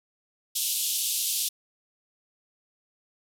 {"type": "band-pass noise", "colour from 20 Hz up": "white", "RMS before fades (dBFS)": -28, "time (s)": [0.55, 1.49], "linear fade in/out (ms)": 10, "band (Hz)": [2900, 14000], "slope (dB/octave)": 48, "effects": []}